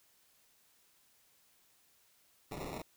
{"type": "noise with sample-and-hold", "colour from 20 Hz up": "white", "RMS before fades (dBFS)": -43, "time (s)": [2.51, 2.82], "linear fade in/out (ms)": 5, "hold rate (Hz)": 1575, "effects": ["white hiss -69 dBFS RMS until 2.96 s"]}